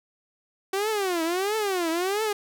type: tone with vibrato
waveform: sawtooth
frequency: 377 Hz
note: F#4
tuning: 32 cents sharp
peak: -20 dBFS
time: 0.73-2.33 s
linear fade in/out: 5 ms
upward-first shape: triangle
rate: 1.5 Hz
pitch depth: 290 cents each way
effects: none